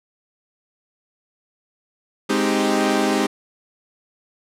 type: chord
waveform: sawtooth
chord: Ab major seventh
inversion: none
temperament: equal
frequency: 207.7 / 261.6 / 311.1 / 392 Hz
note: Ab3 / C4 / Eb4 / G4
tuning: 0 / 0 / 0 / 0 cents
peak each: -19 dBFS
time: 2.29-3.27 s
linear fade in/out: 10 ms
effects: low-pass 10000 Hz 12 dB/octave